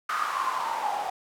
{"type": "noise with band-pass filter sweep", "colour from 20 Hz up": "white", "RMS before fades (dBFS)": -29, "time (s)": [0.09, 1.1], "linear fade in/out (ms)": 5, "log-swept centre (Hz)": [1300, 750], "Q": 8.6, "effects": []}